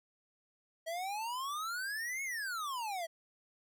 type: exponential two-way sweep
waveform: square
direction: up then down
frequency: 640 to 2217 to 640 Hz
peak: -37 dBFS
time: 0.86-3.07 s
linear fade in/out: 20 ms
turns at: 2.23 s
effects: none

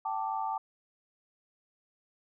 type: chord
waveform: sine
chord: G suspended second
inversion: none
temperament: equal with one note detuned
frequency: 775.9 / 880 / 1174.7 Hz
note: G5 / A5 / D6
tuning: -18 / 0 / 0 cents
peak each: -35 / -33 / -38 dBFS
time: 0.05-0.58 s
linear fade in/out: 5 ms
effects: none

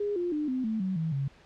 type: tone with pitch steps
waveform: sine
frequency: 410.7 / 351.4 / 300.6 / 257.2 / 220.1 / 188.31 / 161.11 / 137.85 Hz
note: G#4 / F4 / D4 / C4 / A3 / F#3 / E3 / C#3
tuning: -19 / +11 / +40 / -30 / +1 / +31 / -39 / -9 cents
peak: -27 dBFS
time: 0-1.28 s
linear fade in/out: 5 ms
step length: 160 ms
effects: pink hiss -57 dBFS RMS until 1.45 s + low-pass 4000 Hz 12 dB/octave

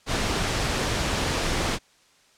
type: noise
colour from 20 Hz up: pink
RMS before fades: -25 dBFS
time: 0.06-1.79 s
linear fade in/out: 50 ms
effects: white hiss -59 dBFS RMS until 2.37 s + low-pass 7000 Hz 12 dB/octave

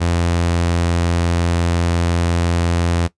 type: tone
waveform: sawtooth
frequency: 85.7 Hz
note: F2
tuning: 32 cents flat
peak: -11 dBFS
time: 0-3.08 s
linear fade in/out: 20 ms
effects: noise-tail reverb RT60 0.1 s tail -17 dB re dry + resampled to 22050 Hz

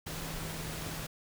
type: tone in noise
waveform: sine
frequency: 160 Hz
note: D#3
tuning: 49 cents sharp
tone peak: -43 dBFS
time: 0.06-1.07 s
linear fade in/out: 10 ms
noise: pink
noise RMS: -40 dBFS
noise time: 0.06-1.07 s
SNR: -6 dB
effects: none

